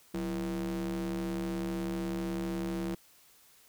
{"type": "ring-modulated tone", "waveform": "square", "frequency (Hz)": 74, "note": "D2", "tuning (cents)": 14, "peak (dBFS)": -30, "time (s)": [0.14, 2.95], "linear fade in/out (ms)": 5, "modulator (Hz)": 260, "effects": ["white hiss -61 dBFS RMS until 3.68 s"]}